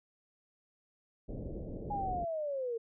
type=low-pass noise; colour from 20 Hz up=pink; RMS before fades=-41 dBFS; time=1.28-2.25 s; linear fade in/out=10 ms; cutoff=600 Hz; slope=48 dB/octave
type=linear sweep; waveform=sine; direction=down; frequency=830.6 to 448.9 Hz; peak=-33 dBFS; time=1.9-2.78 s; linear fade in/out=10 ms
effects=none